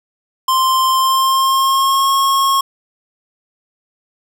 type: tone with pitch glide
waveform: square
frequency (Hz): 1046.5 to 1088.4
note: C6 to C#6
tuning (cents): 0 to -32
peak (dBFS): -12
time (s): 0.48-2.61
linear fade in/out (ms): 5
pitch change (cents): +68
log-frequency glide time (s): 0.89-2.11
effects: none